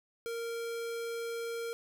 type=tone; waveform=square; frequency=463.8 Hz; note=A#4; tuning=9 cents flat; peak=-36 dBFS; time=0.26-1.73 s; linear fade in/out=0 ms; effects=none